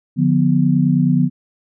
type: chord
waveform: sine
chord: B diminished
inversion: first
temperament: just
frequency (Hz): 148.16 / 177.8 / 246.9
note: D3 / F3 / B3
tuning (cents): +16 / +31 / 0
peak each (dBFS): -16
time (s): 0.16-1.3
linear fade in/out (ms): 50
effects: none